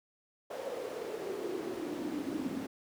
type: noise with high-pass filter sweep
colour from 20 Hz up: brown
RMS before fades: -38 dBFS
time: 0.5-2.67 s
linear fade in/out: 10 ms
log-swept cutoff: 530 to 250 Hz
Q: 5.4
effects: none